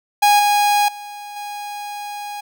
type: tone with level steps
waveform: 45% pulse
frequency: 824 Hz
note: G#5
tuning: 14 cents flat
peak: -10 / -13 / -31 / -27 dBFS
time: 0.22-2.41 s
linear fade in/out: 10 ms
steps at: 0.39 / 0.88 / 1.36 s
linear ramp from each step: 5 ms
effects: none